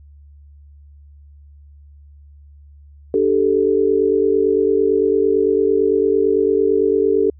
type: chord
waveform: sine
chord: D suspended fourth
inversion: none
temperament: just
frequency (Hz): 293.7 / 391.6 / 440.5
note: D4 / G4 / A4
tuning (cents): 0 / -2 / +2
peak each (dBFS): -22 / -16 / -16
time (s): 3.14-7.3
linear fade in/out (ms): 2
effects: added 72 Hz sine -41 dBFS peak until 7.39 s